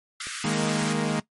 pink high-pass noise, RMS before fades -34 dBFS, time 0.2-0.93 s, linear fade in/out 5 ms, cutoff 1200 Hz, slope 96 dB/octave
click train, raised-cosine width 2 ms, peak -30 dBFS, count 4, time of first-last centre 0.27-0.825 s, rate 5.41 Hz
sawtooth chord, D# suspended fourth, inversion none, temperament equal with one note detuned, 156.28 / 207.7 / 233.1 Hz, D#3 / G#3 / A#3, +8 / 0 / 0 cents, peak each -24 dBFS, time 0.44-1.2 s, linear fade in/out 5 ms
effects noise-tail reverb RT60 0.1 s tail -17 dB re dry + MP3 48 kbps

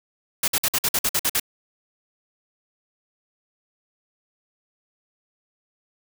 white noise bursts, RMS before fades -21 dBFS, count 10, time 0.43-1.398 s, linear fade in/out 5 ms, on 50 ms, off 52 ms, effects none

